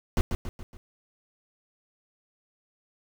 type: noise with echo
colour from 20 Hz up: brown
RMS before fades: -21 dBFS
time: 0.17-0.21 s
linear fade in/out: 0 ms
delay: 140 ms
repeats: 4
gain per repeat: -6 dB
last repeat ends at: 0.77 s
effects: none